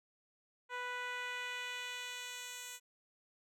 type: tone with band-pass filter sweep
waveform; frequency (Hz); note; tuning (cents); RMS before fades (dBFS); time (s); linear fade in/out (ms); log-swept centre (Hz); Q
10% pulse; 493.9; B4; 0; -43; 0.69-2.8; 50; 1100 to 8100; 0.87
effects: none